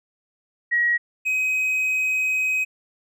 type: tone pair in turn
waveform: sine / triangle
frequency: 1904 / 2526 Hz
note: A#6 / D#7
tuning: +36 / +26 cents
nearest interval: perfect fourth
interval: 490 cents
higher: second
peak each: -17 / -18 dBFS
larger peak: first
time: 0.71-0.98 / 1.25-2.65 s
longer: second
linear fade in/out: 20 ms
effects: none